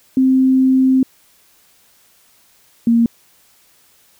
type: tone pair in turn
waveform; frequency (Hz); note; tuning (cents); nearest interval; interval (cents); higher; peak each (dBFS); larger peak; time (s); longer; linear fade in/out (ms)
sine; 261.6 / 232.5; C4 / A#3; 0 / -4; major second; 204; first; -9; neither; 0.17-1.03 / 2.87-3.06; first; 2
effects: white hiss -53 dBFS RMS until 4.19 s